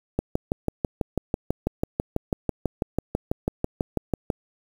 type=click train; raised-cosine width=2 ms; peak=-9 dBFS; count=26; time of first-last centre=0.19-4.302 s; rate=6.08 Hz; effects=7-bit